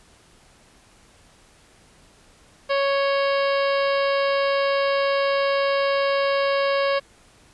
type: harmonic tone with a mistuned harmonic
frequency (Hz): 554.4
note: C#5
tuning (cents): 0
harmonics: 1 / 2 / 3 / 4 / 5 / 6 / 7 / 8 / 9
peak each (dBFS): -20 / -26 / -30 / -32 / -34 / -36 / -37 / -38 / -39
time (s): 2.69-7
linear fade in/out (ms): 20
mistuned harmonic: 6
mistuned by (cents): -77
effects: pink hiss -54 dBFS RMS until 7.53 s + resampled to 24000 Hz